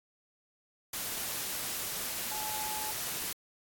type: tone in noise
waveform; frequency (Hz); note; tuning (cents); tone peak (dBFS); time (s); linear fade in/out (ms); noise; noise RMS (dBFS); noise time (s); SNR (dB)
sine; 858; A5; -44; -38; 2.31-2.91; 5; white; -36; 0.93-3.33; -5
effects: AAC 64 kbps